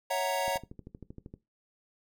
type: chord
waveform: square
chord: F# dominant seventh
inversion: second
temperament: equal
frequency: 554.4 / 659.3 / 740 / 932.3 Hz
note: C#5 / E5 / F#5 / A#5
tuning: 0 / 0 / 0 / 0 cents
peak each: -33 / -36 / -35 / -34 dBFS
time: 0.1-0.58 s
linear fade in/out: 10 ms
type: click train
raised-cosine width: 3 ms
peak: -31 dBFS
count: 12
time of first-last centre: 0.48-1.339 s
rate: 12.8 Hz
effects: noise-tail reverb RT60 0.2 s tail -17 dB re dry